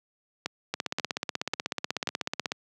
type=two click trains; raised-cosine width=0.2 ms; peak=-11 / -11 dBFS; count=30 / 4; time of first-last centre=0.74-2.519 / 0.46-2.073 s; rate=16.3 / 1.86 Hz; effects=high-pass 150 Hz 12 dB/octave